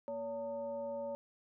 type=tone with frequency modulation; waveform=sine; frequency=567 Hz; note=C#5; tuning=39 cents sharp; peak=-37 dBFS; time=0.08-1.15 s; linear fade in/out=0 ms; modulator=333 Hz; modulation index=0.56; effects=none